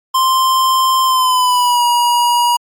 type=tone with pitch glide; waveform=square; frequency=1046.5 to 959.6 Hz; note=C6 to A#5; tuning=0 to +50 cents; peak=-11 dBFS; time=0.14-2.57 s; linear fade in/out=10 ms; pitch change=-150 cents; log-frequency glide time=1.04-1.84 s; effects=AAC 64 kbps